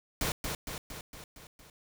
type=noise with echo; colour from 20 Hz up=pink; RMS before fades=-31 dBFS; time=0.21-0.32 s; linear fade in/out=2 ms; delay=230 ms; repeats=6; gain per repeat=-4 dB; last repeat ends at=1.7 s; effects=none